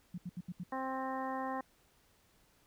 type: tone bursts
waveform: sine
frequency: 177.4 Hz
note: F3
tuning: 27 cents sharp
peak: -38 dBFS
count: 5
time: 0.14-0.636 s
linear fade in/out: 5 ms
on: 40 ms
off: 74 ms
type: harmonic tone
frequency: 263.1 Hz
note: C4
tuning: 10 cents sharp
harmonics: 1 / 2 / 3 / 4 / 5 / 6 / 7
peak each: -41 / -43 / -40 / -41 / -52 / -54 / -48 dBFS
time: 0.72-1.61 s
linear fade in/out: 5 ms
effects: pink hiss -69 dBFS RMS until 2.66 s